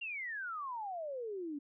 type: exponential sweep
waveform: sine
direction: down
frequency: 2828 to 277.2 Hz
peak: -38 dBFS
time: 0.01-1.59 s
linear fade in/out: 10 ms
effects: none